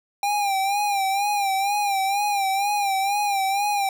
square tone with vibrato, 799 Hz, G5, 33 cents sharp, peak -21 dBFS, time 0.23-3.89 s, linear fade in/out 2 ms, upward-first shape sine, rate 2.1 Hz, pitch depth 66 cents each way, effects none

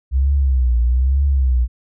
sine tone with vibrato, 64.3 Hz, C2, 30 cents flat, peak -12 dBFS, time 0.11-1.68 s, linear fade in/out 50 ms, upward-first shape triangle, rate 1.1 Hz, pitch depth 170 cents each way, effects none

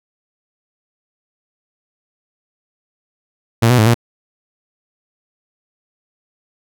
sawtooth tone with pitch steps, 115.5 / 124.1 / 108.6 / 118 Hz, A#2 / B2 / A2 / A#2, -16 / +9 / -22 / +22 cents, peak -5 dBFS, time 3.62-3.944 s, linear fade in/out 10 ms, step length 81 ms, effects none

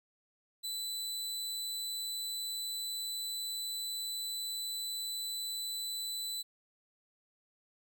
sawtooth tone, 3994 Hz, B7, 19 cents sharp, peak -33 dBFS, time 0.63-6.43 s, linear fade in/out 20 ms, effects none

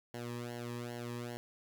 sawtooth tone with flanger, 120 Hz, B2, 49 cents flat, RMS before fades -42 dBFS, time 0.14-1.37 s, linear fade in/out 0 ms, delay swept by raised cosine 0.81 to 1.42 ms, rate 2.5 Hz, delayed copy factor -0.85, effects none

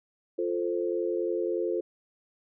sine chord, F major, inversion none, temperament equal, 349.2 / 440 / 523.3 Hz, F4 / A4 / C5, 0 / 0 / 0 cents, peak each -29 / -31 / -33 dBFS, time 0.38-1.81 s, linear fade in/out 10 ms, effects none

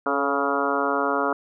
harmonic tone with a mistuned harmonic, 140 Hz, C#3, 18 cents sharp, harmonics 2 / 3 / 4 / 5 / 6 / 7 / 8 / 9 / 10, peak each -29 / -28 / -29 / -29 / -33 / -30 / -30 / -28 / -29 dBFS, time 0.06-1.33 s, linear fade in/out 2 ms, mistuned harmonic 3, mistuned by +38 cents, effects none

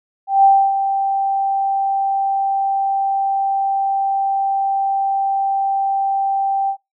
sine tone with ADSR envelope, 784 Hz, G5, in tune, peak -6 dBFS, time 0.27-6.77 s, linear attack 170 ms, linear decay 280 ms, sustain -9 dB, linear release 80 ms, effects noise-tail reverb RT60 0.2 s tail -19 dB re dry

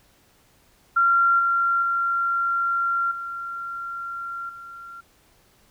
sine tone with level steps, 1377 Hz, F6, 25 cents flat, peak -15 / -18 / -20 / -29 / -37 dBFS, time 0.96-5.01 s, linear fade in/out 10 ms, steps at 1.39 / 1.82 / 3.11 / 4.49 s, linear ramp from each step 5 ms, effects pink hiss -59 dBFS RMS until 5.7 s

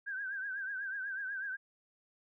sine tone with vibrato, 1579 Hz, G6, 12 cents sharp, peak -36 dBFS, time 0.06-1.57 s, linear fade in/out 20 ms, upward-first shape triangle, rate 8.1 Hz, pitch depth 99 cents each way, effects none

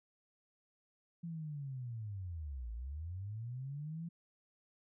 sine linear two-way sweep, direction down then up, 171.6 to 54.3 to 171.6 Hz, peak -40 dBFS, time 1.23-4.09 s, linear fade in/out 10 ms, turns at 2.72 s, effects none

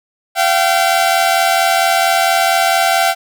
sawtooth tone pair together, 685 / 769.4 Hz, F5 / G5, -34 / -33 cents, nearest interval major second, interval 201 cents, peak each -10 dBFS, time 0.35-3.15 s, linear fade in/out 50 ms, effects none

